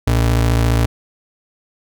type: ring-modulated tone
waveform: square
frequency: 89 Hz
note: F2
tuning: 33 cents sharp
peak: -10 dBFS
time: 0.07-0.86 s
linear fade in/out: 5 ms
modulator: 27.3 Hz
effects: none